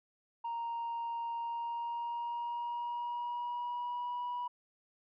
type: tone with pitch glide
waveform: sine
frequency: 932.3 to 975.3 Hz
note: A#5 to B5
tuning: 0 to -22 cents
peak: -33 dBFS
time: 0.44-4.48 s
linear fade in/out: 10 ms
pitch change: +78 cents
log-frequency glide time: 1.36-4.25 s
effects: tanh soft clip ceiling -33 dBFS